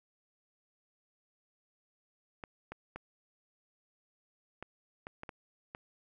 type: clicks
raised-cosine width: 0.5 ms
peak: -27 dBFS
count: 8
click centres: 2.438 / 2.72 / 2.96 / 4.626 / 5.069 / 5.234 / 5.292 / 5.749 s
effects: none